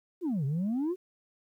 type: exponential two-way sweep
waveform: sine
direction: down then up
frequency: 386 to 130.81 to 386 Hz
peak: -25 dBFS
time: 0.21-0.96 s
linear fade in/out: 50 ms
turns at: 0.45 s
effects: tanh soft clip ceiling -26 dBFS + 11-bit